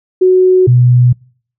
sine tone pair in turn, 370 / 123.47 Hz, F#4 / B2, 0 / 0 cents, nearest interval octave + perfect fifth, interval 1900 cents, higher first, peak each -4 dBFS, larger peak neither, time 0.21-0.67 / 0.67-1.13 s, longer neither, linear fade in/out 10 ms, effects noise-tail reverb RT60 0.5 s tail -26 dB re dry

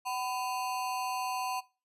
square ring-modulated tone, 880 Hz, A5, in tune, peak -30 dBFS, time 0.05-1.61 s, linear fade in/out 20 ms, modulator 123 Hz, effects noise-tail reverb RT60 0.3 s tail -20 dB re dry + resampled to 32000 Hz

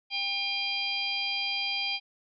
harmonic tone, 800 Hz, G5, 35 cents sharp, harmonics 1 / 3 / 4 / 5 / 6, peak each -40 / -32 / -33 / -40 / -34 dBFS, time 0.1-2 s, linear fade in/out 50 ms, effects none

